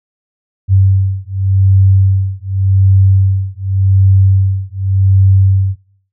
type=beating tone pair; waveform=sine; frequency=95.9 / 96.77 Hz; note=G2 / G2; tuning=-37 / -22 cents; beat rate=0.87 Hz; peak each=-10 dBFS; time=0.68-5.76 s; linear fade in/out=50 ms; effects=noise-tail reverb RT60 0.6 s tail -24 dB re dry